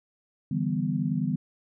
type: chord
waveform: sine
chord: E minor seventh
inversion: third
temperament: equal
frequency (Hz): 146.83 / 164.81 / 196 / 246.9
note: D3 / E3 / G3 / B3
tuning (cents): 0 / 0 / 0 / 0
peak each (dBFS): -30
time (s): 0.51-1.36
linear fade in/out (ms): 5
effects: none